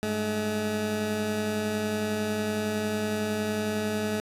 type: tone pair together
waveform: 20% pulse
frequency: 101.19 / 213.3 Hz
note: G#2 / G#3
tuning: -45 / +46 cents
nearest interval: octave + minor second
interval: 1291 cents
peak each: -31 / -22 dBFS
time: 0.03-4.2 s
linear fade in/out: 0 ms
effects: resampled to 32000 Hz + 8-bit